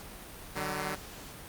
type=tone pair together; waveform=5% pulse; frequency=149.3 / 189.7 Hz; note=D3 / F#3; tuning=+29 / +43 cents; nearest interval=major third; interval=414 cents; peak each=-24 dBFS; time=0.55-0.96 s; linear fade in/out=20 ms; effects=pink hiss -46 dBFS RMS until 1.48 s + Opus 48 kbps